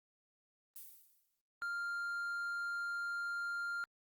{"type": "noise with exponential decay", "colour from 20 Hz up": "violet", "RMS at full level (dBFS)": -47, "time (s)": [0.76, 1.41], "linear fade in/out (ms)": 0, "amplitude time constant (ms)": 140}
{"type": "tone", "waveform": "triangle", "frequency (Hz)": 1396.9, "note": "F6", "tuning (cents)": 0, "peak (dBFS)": -35, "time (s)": [1.62, 3.84], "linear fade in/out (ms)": 0}
{"effects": ["Opus 24 kbps"]}